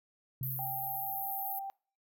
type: tone with exponential decay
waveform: sine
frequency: 130.81 Hz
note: C3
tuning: in tune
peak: -34 dBFS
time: 0.41-1.52 s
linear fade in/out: 2 ms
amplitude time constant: 240 ms
type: band-pass noise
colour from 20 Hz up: pink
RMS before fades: -39 dBFS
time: 0.43-1.59 s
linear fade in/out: 0 ms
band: 12000 to 16000 Hz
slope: 96 dB/octave
type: tone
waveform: sine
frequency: 784 Hz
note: G5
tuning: in tune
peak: -37 dBFS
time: 0.59-1.7 s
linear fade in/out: 0 ms
effects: noise-tail reverb RT60 0.4 s tail -25 dB re dry